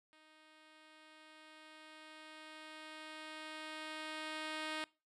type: tone with level ramp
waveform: 5% pulse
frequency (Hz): 311.1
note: D#4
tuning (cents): 0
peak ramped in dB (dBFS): -52 to -27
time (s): 0.13-4.84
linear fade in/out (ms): 0
effects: noise-tail reverb RT60 0.3 s tail -23 dB re dry + low-pass 7000 Hz 12 dB/octave